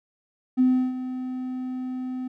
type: tone with ADSR envelope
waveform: triangle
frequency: 255.3 Hz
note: C4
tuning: 42 cents flat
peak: -11 dBFS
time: 0.57-2.28 s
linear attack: 34 ms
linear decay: 320 ms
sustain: -15 dB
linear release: 8 ms
effects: tanh soft clip ceiling -13 dBFS